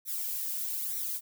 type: noise with flanger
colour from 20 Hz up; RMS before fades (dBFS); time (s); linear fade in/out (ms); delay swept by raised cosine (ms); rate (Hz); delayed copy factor
violet; -34; 0.05-1.21; 50; 0.51 to 2.41; 1.1; +0.85
effects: none